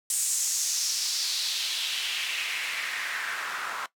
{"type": "noise with band-pass filter sweep", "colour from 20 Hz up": "white", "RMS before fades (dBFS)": -30, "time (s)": [0.1, 3.86], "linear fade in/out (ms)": 2, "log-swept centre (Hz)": [8300, 1200], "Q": 2.6, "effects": ["noise-tail reverb RT60 0.1 s tail -17 dB re dry"]}